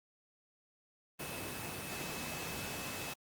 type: tone in noise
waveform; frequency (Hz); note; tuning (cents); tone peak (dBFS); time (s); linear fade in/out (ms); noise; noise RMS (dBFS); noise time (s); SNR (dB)
sine; 2592; E7; -30; -48; 1.19-3.14; 10; pink; -41; 1.19-3.14; -10
effects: high-pass 100 Hz 12 dB/octave + Opus 32 kbps